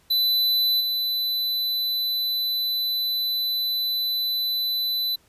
square tone with level steps, 4000 Hz, B7, 21 cents sharp, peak -19 / -23 dBFS, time 0.1-5.16 s, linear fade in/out 10 ms, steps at 0.8 s, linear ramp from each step 10 ms, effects pink hiss -60 dBFS RMS until 5.28 s + resampled to 32000 Hz

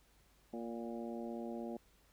harmonic tone with a mistuned harmonic, 116.54 Hz, A#2, in tune, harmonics 2 / 3 / 4 / 5 / 6 / 7, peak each -43 / -46 / -50 / -49 / -52 / -55 dBFS, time 0.53-1.77 s, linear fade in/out 5 ms, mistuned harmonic 6, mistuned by +32 cents, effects added 50 Hz sine -70 dBFS peak until 2.12 s + pink hiss -70 dBFS RMS until 2.12 s

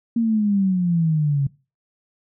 sine exponential sweep, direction down, 234.9 to 136.6 Hz, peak -16 dBFS, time 0.16-1.47 s, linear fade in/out 5 ms, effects noise-tail reverb RT60 0.3 s tail -21 dB re dry

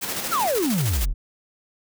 white noise with tremolo, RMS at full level -28 dBFS, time 0.01-1.06 s, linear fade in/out 20 ms, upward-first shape square, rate 13 Hz, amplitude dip 45%
pink high-pass noise, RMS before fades -34 dBFS, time 0.02-0.48 s, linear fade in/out 20 ms, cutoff 170 Hz, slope 24 dB/octave
triangle exponential sweep, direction down, 1475 to 32.04 Hz, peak -18 dBFS, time 0.31-1.14 s, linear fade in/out 20 ms
effects none

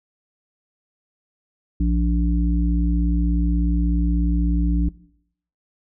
harmonic tone, 58.27 Hz, A#1, in tune, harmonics 1 / 3 / 5, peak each -18 / -23 / -25 dBFS, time 1.8-4.89 s, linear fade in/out 5 ms, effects noise-tail reverb RT60 0.7 s tail -20 dB re dry

